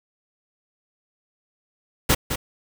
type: noise with echo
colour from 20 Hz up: pink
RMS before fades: -17 dBFS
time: 2.09-2.15 s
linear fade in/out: 10 ms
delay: 210 ms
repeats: 1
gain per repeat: -8 dB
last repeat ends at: 2.36 s
effects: none